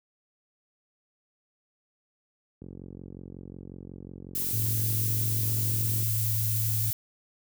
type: click train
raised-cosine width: 3 ms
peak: -29 dBFS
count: 156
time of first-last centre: 2.62-6.027 s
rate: 45.5 Hz
type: noise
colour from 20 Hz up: violet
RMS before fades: -30 dBFS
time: 4.35-6.93 s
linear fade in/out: 2 ms
type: tone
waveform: sine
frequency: 110 Hz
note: A2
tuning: in tune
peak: -27 dBFS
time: 4.53-6.91 s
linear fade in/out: 10 ms
effects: high-pass 60 Hz 12 dB/octave